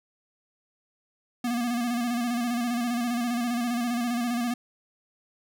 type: tone with vibrato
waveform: square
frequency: 239.4 Hz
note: A#3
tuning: 46 cents sharp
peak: -26 dBFS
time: 1.44-4.54 s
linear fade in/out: 5 ms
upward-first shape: square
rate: 15 Hz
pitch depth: 42 cents each way
effects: none